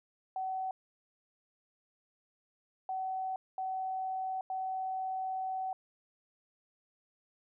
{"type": "tone bursts at uneven times", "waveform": "sine", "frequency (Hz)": 756, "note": "F#5", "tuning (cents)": 37, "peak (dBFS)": -33, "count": 4, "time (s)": [[0.36, 0.71], [2.89, 3.36], [3.58, 4.41], [4.5, 5.73]], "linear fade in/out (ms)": 2, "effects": []}